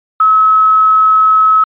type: tone with quantisation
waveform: sine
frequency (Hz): 1288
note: E6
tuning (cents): -41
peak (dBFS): -5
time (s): 0.2-1.64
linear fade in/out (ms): 5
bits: 5
effects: resampled to 8000 Hz